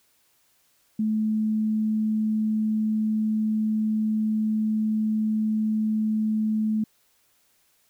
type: tone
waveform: sine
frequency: 216.6 Hz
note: A3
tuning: 27 cents flat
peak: -21 dBFS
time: 0.99-6.84 s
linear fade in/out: 5 ms
effects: white hiss -65 dBFS RMS until 7.89 s